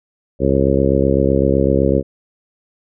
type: harmonic tone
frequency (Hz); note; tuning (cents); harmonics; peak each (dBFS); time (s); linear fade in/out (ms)
67.9; C#2; -35; 1 / 2 / 3 / 4 / 5 / 6 / 7 / 8; -20 / -20 / -20 / -20 / -20 / -20 / -20 / -20; 0.39-2.03; 50
effects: none